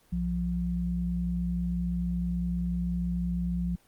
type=tone pair together; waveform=sine; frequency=61.74 / 175.54 Hz; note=B1 / F3; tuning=0 / +9 cents; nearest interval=octave + tritone; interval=1809 cents; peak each=-32 / -28 dBFS; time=0.12-3.76 s; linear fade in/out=10 ms; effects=pink hiss -63 dBFS RMS until 3.87 s + Opus 24 kbps